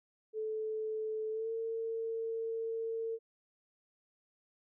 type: tone with pitch glide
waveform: sine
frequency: 435.7 to 452.6 Hz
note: A4 to A4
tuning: -17 to +49 cents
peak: -34 dBFS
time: 0.33-3.19 s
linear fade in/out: 50 ms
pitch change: +66 cents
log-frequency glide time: 1.31-1.5 s
effects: none